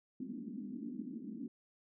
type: band-pass noise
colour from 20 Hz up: white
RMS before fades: -44 dBFS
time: 0.2-1.48 s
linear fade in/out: 5 ms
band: 210 to 280 Hz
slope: 48 dB/octave
effects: none